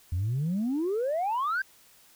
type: exponential sweep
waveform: sine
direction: up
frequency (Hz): 82 to 1610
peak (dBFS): -24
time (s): 0.12-1.62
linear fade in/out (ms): 5
effects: tanh soft clip ceiling -23 dBFS + white hiss -58 dBFS RMS until 2.15 s